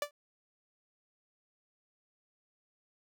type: tone with exponential decay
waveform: sawtooth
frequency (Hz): 584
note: D5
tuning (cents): -10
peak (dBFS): -24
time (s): 0.02-0.11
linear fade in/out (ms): 2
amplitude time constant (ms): 19
effects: none